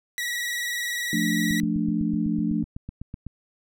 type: tone with vibrato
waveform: sawtooth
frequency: 1930 Hz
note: B6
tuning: 40 cents flat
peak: -23 dBFS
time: 0.18-1.6 s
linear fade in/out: 0 ms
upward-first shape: sine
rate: 20 Hz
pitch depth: 46 cents each way
type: chord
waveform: sine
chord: D minor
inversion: first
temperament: equal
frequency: 174.61 / 220 / 293.7 Hz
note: F3 / A3 / D4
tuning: 0 / 0 / 0 cents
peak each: -27 / -25 / -27 dBFS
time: 1.13-2.63 s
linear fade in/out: 2 ms
type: click train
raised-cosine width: 5 ms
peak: -22 dBFS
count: 15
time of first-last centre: 1.51-3.267 s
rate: 7.97 Hz
effects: none